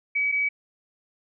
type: tone pair in turn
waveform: sine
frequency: 2277 / 2277 Hz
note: C#7 / C#7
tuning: +46 / +46 cents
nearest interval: unison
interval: 0 cents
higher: neither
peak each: -21 dBFS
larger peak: neither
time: 0.15-0.32 / 0.32-0.49 s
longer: neither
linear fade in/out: 10 ms
effects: none